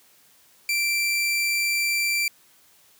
sawtooth tone, 2349 Hz, D7, in tune, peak -18 dBFS, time 0.69-2.28 s, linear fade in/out 2 ms, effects white hiss -57 dBFS RMS until 2.99 s + high-pass 60 Hz 12 dB/octave

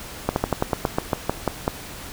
slowing click train, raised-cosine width 1 ms, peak -5 dBFS, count 12, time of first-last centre 0.29-1.679 s, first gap 71 ms, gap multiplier 1.11, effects pink hiss -37 dBFS RMS until 2.12 s

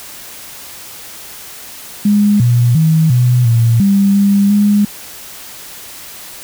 sine tone with pitch steps, 206.2 / 120.5 / 159.6 / 123.7 / 115.9 / 198.3 / 200.3 / 205.7 Hz, G#3 / B2 / D#3 / B2 / A#2 / G3 / G3 / G#3, -12 / -42 / +44 / +3 / -10 / +20 / +38 / -16 cents, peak -7 dBFS, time 2.05-4.85 s, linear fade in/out 5 ms, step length 350 ms, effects white hiss -32 dBFS RMS until 6.43 s

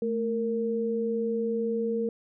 sine tone pair together, 220.3 / 462.2 Hz, A3 / A#4, +2 / -15 cents, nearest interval octave + minor second, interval 1283 cents, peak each -30 / -27 dBFS, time 0.02-2.09 s, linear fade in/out 2 ms, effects none

